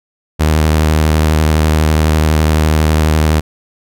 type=tone with vibrato; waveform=sawtooth; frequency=77.7 Hz; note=D#2; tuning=2 cents flat; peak=-5 dBFS; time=0.39-3.41 s; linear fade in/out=20 ms; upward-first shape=sine; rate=12 Hz; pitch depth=28 cents each way; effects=none